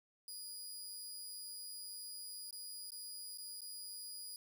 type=tone with dropouts; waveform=20% pulse; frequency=4901 Hz; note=D#8; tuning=27 cents flat; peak=-40 dBFS; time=0.28-4.36 s; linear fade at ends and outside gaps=1 ms; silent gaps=2.508-2.527 / 2.905-2.919 / 3.375-3.383 / 3.607-3.617 s; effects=none